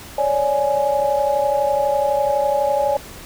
sine tone cluster, 554 / 586 / 835 Hz, C#5 / D5 / G#5, -1 / -4 / +9 cents, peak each -20 dBFS, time 0.18-2.97 s, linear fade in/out 5 ms, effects pink hiss -38 dBFS RMS until 3.25 s

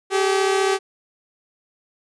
sawtooth tone pair together, 386 / 420.9 Hz, G4 / G#4, -27 / +23 cents, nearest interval minor second, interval 150 cents, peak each -14 / -20 dBFS, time 0.1-0.79 s, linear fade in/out 50 ms, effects resampled to 22050 Hz

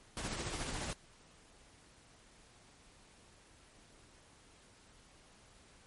pink noise with tremolo, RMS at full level -38 dBFS, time 0.17-0.93 s, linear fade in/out 0 ms, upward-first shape triangle, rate 14 Hz, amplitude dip 45%, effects pink hiss -62 dBFS RMS until 5.86 s + MP3 48 kbps

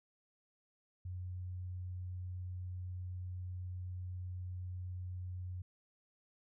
sine tone, 90.8 Hz, F#2, 32 cents flat, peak -40 dBFS, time 1.05-5.62 s, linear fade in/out 5 ms, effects none

